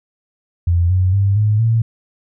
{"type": "tone with pitch steps", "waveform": "sine", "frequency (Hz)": [86.2, 92.39, 99.02, 106.12, 113.74], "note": ["F2", "F#2", "G2", "G#2", "A#2"], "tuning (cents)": [-22, -2, 18, 38, -42], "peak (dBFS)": -11, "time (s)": [0.67, 1.82], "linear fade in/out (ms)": 5, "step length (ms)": 230, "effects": []}